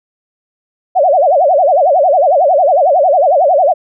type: tone with vibrato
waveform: sine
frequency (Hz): 644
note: E5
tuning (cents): -41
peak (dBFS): -6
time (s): 0.95-3.74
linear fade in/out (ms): 20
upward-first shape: sine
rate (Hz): 11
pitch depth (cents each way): 280
effects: none